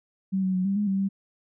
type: tone with pitch steps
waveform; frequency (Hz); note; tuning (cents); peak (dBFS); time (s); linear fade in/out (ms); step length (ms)
sine; 191.5 / 187.6 / 184.3 / 196.4 / 207.3 / 193.5 / 195.3; G3 / F#3 / F#3 / G3 / G#3 / G3 / G3; -40 / +24 / -7 / +4 / -3 / -22 / -6; -22; 0.32-1.09; 20; 110
effects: none